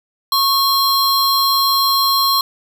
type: tone pair together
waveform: square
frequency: 1100 / 4153 Hz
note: C#6 / C8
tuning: -14 / -14 cents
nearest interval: octave + major seventh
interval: 2300 cents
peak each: -16 dBFS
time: 0.32-2.41 s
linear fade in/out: 2 ms
effects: none